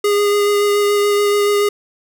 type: tone with vibrato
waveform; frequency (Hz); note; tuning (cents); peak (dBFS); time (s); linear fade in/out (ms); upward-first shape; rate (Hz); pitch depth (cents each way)
square; 410; G#4; -22; -13; 0.04-1.69; 5; sine; 7; 12
effects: none